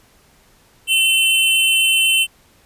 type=tone pair together; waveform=square; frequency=2704 / 3070 Hz; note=E7 / G7; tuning=+43 / -37 cents; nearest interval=major second; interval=220 cents; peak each=-16 dBFS; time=0.87-2.27 s; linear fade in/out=50 ms; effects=pink hiss -53 dBFS RMS until 2.65 s + resampled to 32000 Hz